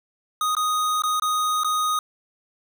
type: tone with dropouts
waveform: square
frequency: 1244.5 Hz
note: D#6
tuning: in tune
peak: -21 dBFS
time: 0.41-1.99 s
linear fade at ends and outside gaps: 2 ms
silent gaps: 0.551-0.567 / 1.021-1.036 / 1.198-1.221 / 1.635-1.645 s
effects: none